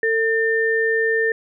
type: tone pair together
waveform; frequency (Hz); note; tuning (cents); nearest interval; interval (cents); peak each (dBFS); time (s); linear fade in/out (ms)
sine; 450 / 1800; A4 / A6; +39 / +39; 2 octaves; 2400; -19; 0.03-1.32; 2
effects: none

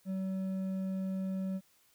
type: tone with hard clipping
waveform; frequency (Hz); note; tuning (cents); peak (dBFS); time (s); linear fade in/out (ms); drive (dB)
sine; 189.9; F#3; +45; -34; 0.05-1.61; 50; 5
effects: white hiss -68 dBFS RMS until 1.94 s

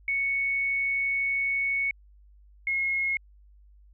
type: tone pair in turn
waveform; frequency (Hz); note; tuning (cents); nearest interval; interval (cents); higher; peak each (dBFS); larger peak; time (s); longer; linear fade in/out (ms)
sine; 2217 / 2164; C#7 / C#7; 0 / -42; unison; 42; first; -24; neither; 0.08-1.91 / 2.67-3.17; first; 2
effects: added 50 Hz sine -52 dBFS peak until 3.93 s

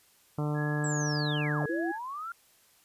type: harmonic tone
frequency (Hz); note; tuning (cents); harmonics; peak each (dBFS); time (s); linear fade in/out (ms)
149; D3; +25; 1 / 2 / 3 / 4 / 5 / 6 / 7 / 8 / 9; -29 / -35 / -39 / -41 / -43 / -45 / -46 / -47 / -48; 0.38-1.66; 5
type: tone with vibrato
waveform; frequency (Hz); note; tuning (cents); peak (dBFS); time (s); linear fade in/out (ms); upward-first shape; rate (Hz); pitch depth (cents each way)
sine; 1667; G#6; +6; -36; 0.54-1.99; 50; sine; 1.8; 9
type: linear two-way sweep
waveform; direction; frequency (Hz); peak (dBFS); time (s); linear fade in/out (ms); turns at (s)
sine; down then up; 7902 to 415.3 to 1410; -35; 0.84-2.32; 2; 1.65
type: tone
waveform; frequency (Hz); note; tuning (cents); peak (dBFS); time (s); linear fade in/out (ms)
sine; 334.7; E4; +26; -29; 1.69-1.92; 10
effects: white hiss -63 dBFS RMS until 2.84 s + resampled to 32000 Hz

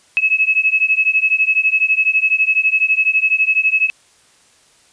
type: beating tone pair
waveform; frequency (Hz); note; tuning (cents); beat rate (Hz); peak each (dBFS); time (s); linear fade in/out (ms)
sine; 2574 / 2586; E7 / E7; -42 / -34; 12; -15; 0.17-3.9; 0
effects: white hiss -52 dBFS RMS until 4.92 s + resampled to 22050 Hz

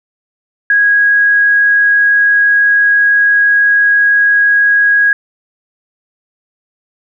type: tone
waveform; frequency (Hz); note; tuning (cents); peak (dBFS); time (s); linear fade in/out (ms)
sine; 1651; G#6; -11; -6; 0.7-5.13; 2
effects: none

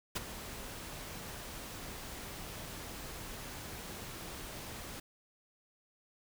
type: noise with ADSR envelope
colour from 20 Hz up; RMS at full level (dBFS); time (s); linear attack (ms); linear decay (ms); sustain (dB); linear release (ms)
pink; -32; 0.15-5; 14; 21; -13; 6
effects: none

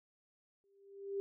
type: tone with exponential growth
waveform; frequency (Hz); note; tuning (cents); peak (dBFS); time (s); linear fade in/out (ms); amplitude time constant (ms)
sine; 396.3; G4; +19; -33; 0.64-1.2; 0; 120
effects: none

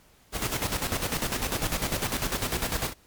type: noise with tremolo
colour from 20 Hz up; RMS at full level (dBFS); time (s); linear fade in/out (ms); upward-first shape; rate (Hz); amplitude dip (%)
pink; -27; 0.32-2.94; 50; square; 10; 60
effects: pink hiss -59 dBFS RMS until 3.06 s + MP3 96 kbps

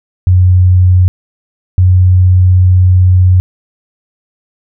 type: tone pair in turn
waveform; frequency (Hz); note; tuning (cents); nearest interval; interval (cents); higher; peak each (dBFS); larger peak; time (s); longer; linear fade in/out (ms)
sine; 91.2 / 91.59; F#2 / F#2; -24 / -17; unison; 7; second; -3; neither; 0.27-1.08 / 1.78-3.4; second; 0
effects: none

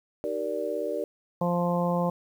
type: chord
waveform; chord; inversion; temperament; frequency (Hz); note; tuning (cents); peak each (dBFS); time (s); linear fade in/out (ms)
sine; Eb major seventh; none; just; 311.1 / 388.9 / 466.7 / 583.4; Eb4 / G4 / Bb4 / D5; 0 / -14 / +2 / -12; -36 / -34 / -32 / -31; 0.24-1.04; 0
type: harmonic tone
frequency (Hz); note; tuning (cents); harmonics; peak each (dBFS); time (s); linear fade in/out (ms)
174.61; F3; 0; 1 / 2 / 3 / 4 / 5 / 6; -26 / -37 / -28 / -34 / -33 / -34; 1.41-2.1; 5
effects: 9-bit

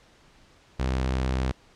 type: tone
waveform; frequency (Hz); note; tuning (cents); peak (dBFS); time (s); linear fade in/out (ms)
sawtooth; 64.6; C2; -21; -20; 0.79-1.52; 10
effects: pink hiss -57 dBFS RMS until 1.75 s + low-pass 6000 Hz 12 dB/octave

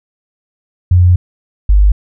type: tone pair in turn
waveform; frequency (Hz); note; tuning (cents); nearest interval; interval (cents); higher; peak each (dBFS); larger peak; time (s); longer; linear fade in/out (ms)
sine; 89.4 / 50.17; F2 / G1; +41 / +41; minor seventh; 1000; first; -4; neither; 0.91-1.16 / 1.69-1.92; first; 5
effects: none

